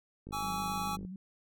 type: click train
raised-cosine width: 3 ms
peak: -32 dBFS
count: 41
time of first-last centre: 0.27-1.05 s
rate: 51.3 Hz
type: chord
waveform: square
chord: C# minor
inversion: second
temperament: equal with one note detuned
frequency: 830.6 / 1136 / 1318.5 Hz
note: G#5 / C#6 / E6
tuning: 0 / +42 / 0 cents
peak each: -37 / -40 / -41 dBFS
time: 0.32-0.97 s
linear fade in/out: 20 ms
type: tone with vibrato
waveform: sine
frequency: 187.1 Hz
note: F#3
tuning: 20 cents sharp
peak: -40 dBFS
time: 0.43-1.16 s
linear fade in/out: 2 ms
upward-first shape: square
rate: 7.3 Hz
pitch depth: 42 cents each way
effects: none